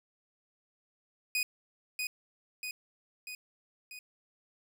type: tone with echo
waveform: sawtooth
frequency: 2488 Hz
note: D#7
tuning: 1 cent flat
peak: -25 dBFS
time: 1.35-1.43 s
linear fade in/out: 2 ms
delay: 640 ms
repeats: 4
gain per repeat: -4 dB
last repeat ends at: 3.99 s
effects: none